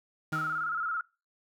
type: tone with exponential decay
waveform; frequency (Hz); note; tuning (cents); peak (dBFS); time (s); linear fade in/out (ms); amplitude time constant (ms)
30% pulse; 156; D#3; +5; -29; 0.32-0.88; 5; 120
type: tone with vibrato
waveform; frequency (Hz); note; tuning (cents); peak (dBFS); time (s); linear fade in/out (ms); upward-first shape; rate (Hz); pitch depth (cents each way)
sine; 1356; E6; +49; -29; 0.33-1.01; 2; square; 18; 69
effects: noise-tail reverb RT60 0.3 s tail -24 dB re dry